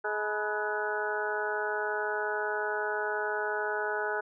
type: harmonic tone with a mistuned harmonic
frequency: 211.2 Hz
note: G#3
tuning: 29 cents sharp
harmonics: 2 / 3 / 4 / 5 / 6 / 7 / 8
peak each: -34 / -38 / -36 / -41 / -41 / -33 / -43 dBFS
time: 0.04-4.21 s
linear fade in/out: 10 ms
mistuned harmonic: 5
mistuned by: -120 cents
effects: none